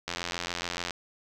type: click train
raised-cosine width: 0.2 ms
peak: -14 dBFS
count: 73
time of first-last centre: 0.08-0.908 s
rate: 87 Hz
effects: none